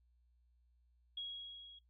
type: tone with level ramp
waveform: sine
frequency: 3309 Hz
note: G#7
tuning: 7 cents flat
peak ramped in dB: -39 to -54 dBFS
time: 1.17-1.79 s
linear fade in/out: 5 ms
effects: noise-tail reverb RT60 0.1 s tail -17 dB re dry + added 60 Hz sine -69 dBFS peak until 1.89 s